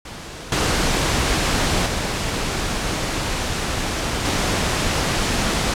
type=noise with level steps; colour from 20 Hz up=pink; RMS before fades=-34 / -19 / -23 / -20 dBFS; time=0.05-5.74 s; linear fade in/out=5 ms; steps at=0.52 / 1.86 / 4.25 s; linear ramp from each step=2 ms; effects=low-pass 8000 Hz 12 dB/octave